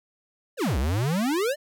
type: exponential two-way sweep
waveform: square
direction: down then up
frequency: 618 to 60.2 to 618 Hz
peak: -23 dBFS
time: 0.57-1.56 s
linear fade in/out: 50 ms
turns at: 0.78 s
effects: none